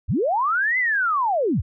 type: linear two-way sweep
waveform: sine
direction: up then down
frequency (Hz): 45.12 to 2071 to 45.12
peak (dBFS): -18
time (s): 0.08-1.62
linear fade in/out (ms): 20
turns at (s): 0.78
effects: none